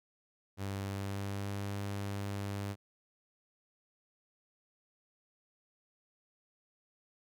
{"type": "tone with pitch glide", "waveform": "sawtooth", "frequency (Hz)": [98.2, 100.26], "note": ["G2", "G2"], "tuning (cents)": [4, 39], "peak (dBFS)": -32, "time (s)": [0.57, 2.76], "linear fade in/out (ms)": 50, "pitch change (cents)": 35, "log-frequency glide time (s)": [0.88, 1.49], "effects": []}